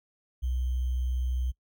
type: tone with sample-and-hold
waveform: sine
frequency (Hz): 62.8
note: B1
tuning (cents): +30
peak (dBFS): -26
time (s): 0.42-1.52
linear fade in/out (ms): 20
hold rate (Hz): 3150
effects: noise-tail reverb RT60 0.1 s tail -23 dB re dry